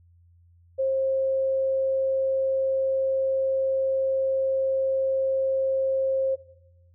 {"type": "tone", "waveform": "sine", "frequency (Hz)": 533, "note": "C5", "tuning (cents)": 32, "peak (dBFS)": -21, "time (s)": [0.78, 6.36], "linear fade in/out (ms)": 20, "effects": ["noise-tail reverb RT60 0.9 s tail -17 dB re dry", "added 86 Hz sine -54 dBFS peak until 6.94 s"]}